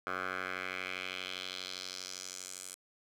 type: tone with band-pass filter sweep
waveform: 10% pulse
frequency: 92.5 Hz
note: F#2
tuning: in tune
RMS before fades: -41 dBFS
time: 0.07-2.75 s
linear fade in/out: 0 ms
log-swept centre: 1300 to 8700 Hz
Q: 2.3
effects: 10-bit